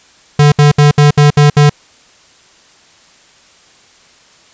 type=tone bursts; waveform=square; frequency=146.7 Hz; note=D3; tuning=2 cents flat; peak=-4 dBFS; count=7; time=0.39-1.696 s; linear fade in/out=5 ms; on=130 ms; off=66 ms; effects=white hiss -45 dBFS RMS until 4.53 s + resampled to 16000 Hz